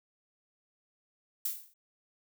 violet noise with exponential decay, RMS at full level -29 dBFS, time 1.45-1.74 s, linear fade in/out 5 ms, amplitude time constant 63 ms, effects none

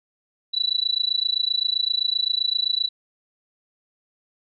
sine tone with amplitude modulation, 3951 Hz, B7, in tune, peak -16 dBFS, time 0.53-2.89 s, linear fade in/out 20 ms, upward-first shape sine, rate 27.7 Hz, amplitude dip 100%, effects none

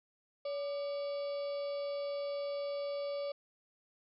harmonic tone with a mistuned harmonic, 568 Hz, C#5, 42 cents sharp, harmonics 1 / 2 / 4 / 5 / 6 / 7 / 8 / 9, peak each -35 / -51 / -55 / -59 / -57 / -61 / -54 / -62 dBFS, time 0.45-3.32 s, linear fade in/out 5 ms, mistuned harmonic 2, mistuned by +84 cents, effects none

